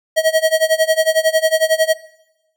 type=tone with tremolo; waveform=square; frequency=638 Hz; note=D#5; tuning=43 cents sharp; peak=-10 dBFS; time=0.16-1.94 s; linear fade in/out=20 ms; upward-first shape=sine; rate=11 Hz; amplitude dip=90%; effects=noise-tail reverb RT60 1.0 s tail -21 dB re dry